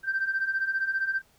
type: beating tone pair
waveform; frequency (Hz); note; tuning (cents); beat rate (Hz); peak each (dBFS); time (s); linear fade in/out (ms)
sine; 1554 / 1569; G6 / G6; -16 / +1; 15; -30 / -26; 0.03-1.22; 50
effects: tanh soft clip ceiling -19 dBFS + pink hiss -63 dBFS RMS until 1.38 s